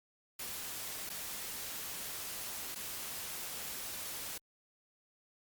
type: noise with dropouts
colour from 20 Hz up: white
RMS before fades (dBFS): -42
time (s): 0.39-4.38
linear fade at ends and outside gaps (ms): 5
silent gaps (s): 1.093-1.099 / 2.748-2.757
effects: Opus 48 kbps